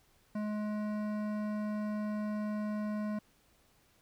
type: tone with hard clipping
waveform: sine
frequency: 211 Hz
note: G#3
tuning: 28 cents sharp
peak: -35 dBFS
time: 0.35-3.19 s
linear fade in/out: 5 ms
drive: 14 dB
effects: pink hiss -68 dBFS RMS until 4.01 s